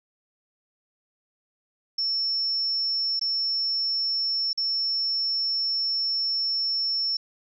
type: tone with dropouts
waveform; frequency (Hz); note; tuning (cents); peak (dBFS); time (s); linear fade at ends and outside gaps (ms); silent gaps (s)
sine; 5400; E8; +41; -23; 1.98-7.17; 5; 3.195-3.212 / 4.531-4.575
effects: none